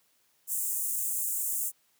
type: high-pass noise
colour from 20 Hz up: pink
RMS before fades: -31 dBFS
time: 0.47-1.72 s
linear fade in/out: 50 ms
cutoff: 7300 Hz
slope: 48 dB/octave
effects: white hiss -69 dBFS RMS until 1.99 s + high-pass 100 Hz 12 dB/octave